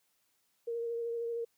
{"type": "tone with vibrato", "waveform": "sine", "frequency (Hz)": 466.2, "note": "A#4", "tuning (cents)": 0, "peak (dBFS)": -33, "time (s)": [0.67, 1.45], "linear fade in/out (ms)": 10, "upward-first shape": "sine", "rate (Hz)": 13, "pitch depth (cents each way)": 18, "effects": ["white hiss -75 dBFS RMS until 1.57 s", "high-pass 80 Hz 12 dB/octave"]}